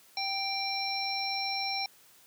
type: harmonic tone with a mistuned harmonic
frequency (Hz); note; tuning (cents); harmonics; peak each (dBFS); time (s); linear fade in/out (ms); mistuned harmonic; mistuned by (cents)
784; G5; 0; 1 / 3 / 5 / 7; -35 / -36 / -38 / -34; 0.17-1.86; 2; 5; +55
effects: white hiss -59 dBFS RMS until 2.26 s + high-pass 100 Hz 12 dB/octave